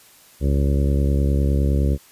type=harmonic tone; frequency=69.8 Hz; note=C#2; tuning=13 cents sharp; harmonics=1 / 2 / 3 / 4 / 5 / 6 / 7 / 8; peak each=-17 / -23 / -27 / -29 / -31 / -33 / -34 / -35 dBFS; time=0.4-1.98 s; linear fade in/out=50 ms; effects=white hiss -50 dBFS RMS until 2.11 s + resampled to 32000 Hz